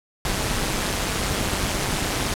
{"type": "noise with amplitude modulation", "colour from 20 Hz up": "pink", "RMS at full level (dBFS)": -21, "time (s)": [0.25, 2.34], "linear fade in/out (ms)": 2, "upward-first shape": "sine", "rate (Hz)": 204, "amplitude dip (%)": 70, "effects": ["low-pass 11000 Hz 12 dB/octave"]}